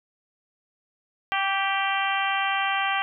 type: harmonic tone with a mistuned harmonic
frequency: 392 Hz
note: G4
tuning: in tune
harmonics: 2 / 3 / 4 / 5 / 6 / 7 / 8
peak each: -27 / -29 / -30 / -31 / -32 / -32 / -33 dBFS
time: 1.32-3.02 s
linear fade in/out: 0 ms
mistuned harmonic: 3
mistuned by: -21 cents
effects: none